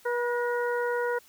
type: harmonic tone with a mistuned harmonic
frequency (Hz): 483.3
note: B4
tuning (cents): -38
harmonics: 1 / 2 / 3 / 4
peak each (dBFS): -27 / -33 / -33 / -39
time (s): 0.05-1.19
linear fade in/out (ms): 10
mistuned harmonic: 4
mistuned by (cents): -43
effects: white hiss -57 dBFS RMS until 1.28 s